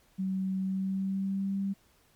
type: tone with pitch glide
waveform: sine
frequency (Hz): 189.8 to 196.27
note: F#3 to G3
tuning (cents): +44 to +2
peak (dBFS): -28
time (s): 0.18-1.74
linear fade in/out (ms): 20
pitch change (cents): +58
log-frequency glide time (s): 0.6-1.6
effects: pink hiss -65 dBFS RMS until 2.15 s + MP3 96 kbps